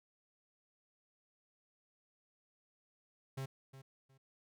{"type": "tone with echo", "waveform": "45% pulse", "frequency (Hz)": 134, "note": "C3", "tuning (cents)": 42, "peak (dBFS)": -39, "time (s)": [3.37, 3.46], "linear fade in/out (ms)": 10, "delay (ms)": 360, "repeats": 2, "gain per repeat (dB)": -13, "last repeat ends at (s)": 4.18, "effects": []}